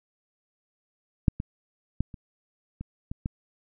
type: clicks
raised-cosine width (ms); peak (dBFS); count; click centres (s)
5; -6 / -18 / -12 / -28 / -23 / -21 / -16; 7; 1.282 / 1.401 / 2.006 / 2.142 / 2.81 / 3.115 / 3.259
effects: none